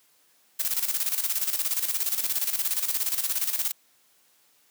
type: noise with tremolo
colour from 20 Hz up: blue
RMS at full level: -25 dBFS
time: 0.59-3.72 s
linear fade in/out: 10 ms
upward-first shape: square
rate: 17 Hz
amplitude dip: 65%
effects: white hiss -63 dBFS RMS until 4.7 s + high-pass 150 Hz 12 dB/octave